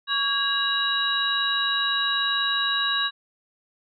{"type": "tone cluster", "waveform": "sine", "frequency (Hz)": [1126, 1635, 2855, 3867], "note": ["C#6", "G#6", "F7", "B7"], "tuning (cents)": [27, -28, 37, -37], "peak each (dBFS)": [-29, -26, -32, -24], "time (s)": [0.07, 3.11], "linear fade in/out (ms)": 50, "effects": []}